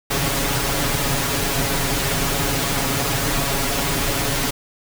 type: noise with comb filter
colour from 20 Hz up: pink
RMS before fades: -21 dBFS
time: 0.1-4.51 s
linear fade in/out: 10 ms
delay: 7.2 ms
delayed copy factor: +1
effects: none